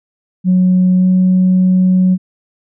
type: tone with pitch glide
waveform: sine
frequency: 183.4 to 184.68 Hz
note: F#3 to F#3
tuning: -15 to -3 cents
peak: -6 dBFS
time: 0.44-2.18 s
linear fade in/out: 50 ms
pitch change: +12 cents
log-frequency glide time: 0.98-1.05 s
effects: tanh soft clip ceiling -4 dBFS